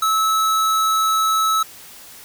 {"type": "tone", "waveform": "square", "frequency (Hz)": 1300, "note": "E6", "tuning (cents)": -24, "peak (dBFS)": -16, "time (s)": [0.02, 1.63], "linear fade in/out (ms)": 5, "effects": ["white hiss -41 dBFS RMS until 2.24 s"]}